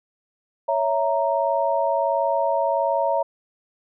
sine chord, A# diminished, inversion first, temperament equal with one note detuned, 557.9 / 659.3 / 932.3 Hz, C#5 / E5 / A#5, +11 / 0 / 0 cents, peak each -23 dBFS, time 0.68-3.23 s, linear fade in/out 10 ms, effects none

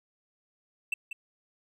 triangle tone with echo, 2664 Hz, E7, 18 cents sharp, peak -24 dBFS, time 0.92-0.94 s, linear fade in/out 5 ms, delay 190 ms, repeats 1, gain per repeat -9 dB, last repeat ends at 1.13 s, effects none

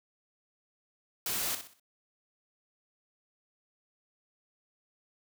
white noise with echo, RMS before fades -33 dBFS, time 1.26-1.55 s, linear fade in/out 2 ms, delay 62 ms, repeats 4, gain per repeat -9 dB, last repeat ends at 1.798 s, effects none

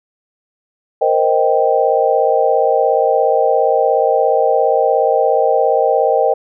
sine chord, C minor seventh, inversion third, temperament equal, 466.2 / 523.3 / 622.3 / 784 Hz, Bb4 / C5 / Eb5 / G5, 0 / 0 / 0 / 0 cents, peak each -16 dBFS, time 1.01-6.34 s, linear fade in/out 10 ms, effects none

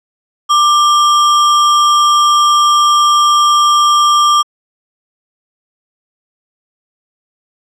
sine tone with sample-and-hold, 1184 Hz, D6, 14 cents sharp, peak -6 dBFS, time 0.49-4.43 s, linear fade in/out 20 ms, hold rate 4410 Hz, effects low-pass 7000 Hz 12 dB/octave

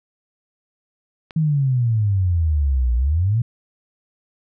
click, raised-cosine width 0.3 ms, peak -21 dBFS, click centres 1.308 s
sine exponential two-way sweep, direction down then up, 162.8 to 58.27 to 123 Hz, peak -15 dBFS, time 1.36-3.42 s, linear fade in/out 5 ms, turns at 2.95 s
effects none

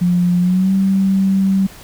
sine tone with pitch glide, 177 to 193.02 Hz, F3 to G3, +23 to -27 cents, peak -11 dBFS, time 0.01-1.67 s, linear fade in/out 10 ms, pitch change +150 cents, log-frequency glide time 0.4-0.73 s, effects pink hiss -39 dBFS RMS until 1.83 s

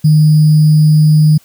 sine tone with sample-and-hold, 153.4 Hz, D#3, 24 cents flat, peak -4 dBFS, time 0.04-1.38 s, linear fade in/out 10 ms, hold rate 4900 Hz, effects white hiss -48 dBFS RMS until 1.44 s

